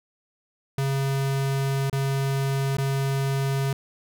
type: tone with dropouts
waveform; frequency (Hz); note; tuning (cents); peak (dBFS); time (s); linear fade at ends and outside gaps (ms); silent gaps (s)
square; 136.6; C#3; -25; -23; 0.78-3.73; 2; 1.898-1.928 / 2.769-2.783
effects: none